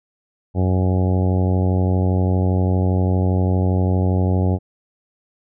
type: harmonic tone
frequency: 92.5 Hz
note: F#2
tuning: in tune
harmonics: 1 / 2 / 3 / 4 / 5 / 6 / 7 / 8 / 9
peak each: -16 / -22 / -26 / -28 / -30 / -32 / -33 / -34 / -35 dBFS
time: 0.54-4.59 s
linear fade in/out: 50 ms
effects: none